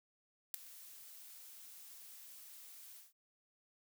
blue noise with ADSR envelope, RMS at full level -33 dBFS, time 0.54-3.13 s, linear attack 3 ms, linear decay 4 ms, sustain -22 dB, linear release 170 ms, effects none

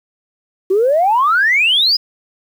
sine exponential sweep, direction up, 364.7 to 5120 Hz, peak -9 dBFS, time 0.7-1.97 s, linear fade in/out 10 ms, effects tanh soft clip ceiling -5 dBFS + 7-bit

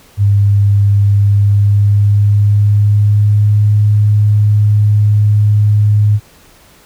sine tone with pitch glide, 101.1 to 104.67 Hz, G#2 to G#2, -46 to +14 cents, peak -6 dBFS, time 0.17-6.2 s, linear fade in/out 50 ms, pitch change +60 cents, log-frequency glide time 1.13-3.74 s, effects pink hiss -44 dBFS RMS until 6.85 s

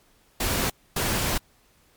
pink noise bursts at uneven times, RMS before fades -25 dBFS, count 2, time 0.4-0.7 / 0.96-1.38 s, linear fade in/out 5 ms, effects pink hiss -61 dBFS RMS until 1.96 s + MP3 96 kbps

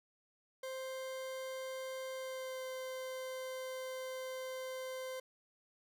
40% pulse tone with pitch glide, 523.3 to 518.2 Hz, C5 to C5, 0 to -17 cents, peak -40 dBFS, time 0.63-5.2 s, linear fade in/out 5 ms, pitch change -17 cents, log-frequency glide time 2.14-2.65 s, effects 13-bit

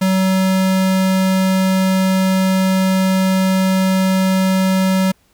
square tone, 189 Hz, F#3, 37 cents sharp, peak -13 dBFS, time 0.01-5.12 s, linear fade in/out 10 ms, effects pink hiss -57 dBFS RMS until 5.33 s

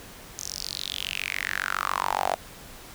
sawtooth tone with high-pass filter sweep, 47.24 Hz, F#1, 37 cents sharp, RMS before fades -30 dBFS, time 0.38-2.35 s, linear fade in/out 10 ms, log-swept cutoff 6400 to 680 Hz, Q 5.6, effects pink hiss -45 dBFS RMS until 2.94 s

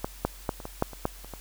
clicks, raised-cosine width 1 ms, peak -14 / -10 / -12 / -27 / -21 / -9 / -27 / -11 / -30 / -24 dBFS, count 10, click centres 0.045 / 0.25 / 0.492 / 0.602 / 0.654 / 0.824 / 0.933 / 1.054 / 1.246 / 1.337 s, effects added 45 Hz sine -45 dBFS peak until 1.4 s + white hiss -49 dBFS RMS until 1.4 s

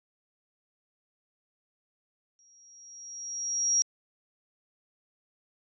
sine tone with exponential growth, 5660 Hz, F8, 22 cents sharp, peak -20 dBFS, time 2.39-3.82 s, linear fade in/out 0 ms, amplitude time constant 310 ms, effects resampled to 16000 Hz

